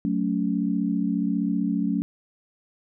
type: chord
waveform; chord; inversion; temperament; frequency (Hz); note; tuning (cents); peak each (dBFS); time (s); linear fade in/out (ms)
sine; F# minor; none; equal with one note detuned; 185 / 220 / 281.4; F#3 / A3 / C#4; 0 / 0 / +26; -26; 0.05-2.02; 0
effects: none